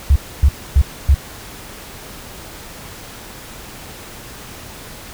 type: tone bursts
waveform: sine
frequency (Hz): 69.4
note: C#2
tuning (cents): +3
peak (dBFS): -6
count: 4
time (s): 0.1-1.146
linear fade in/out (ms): 5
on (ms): 59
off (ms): 270
effects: pink hiss -35 dBFS RMS until 5.13 s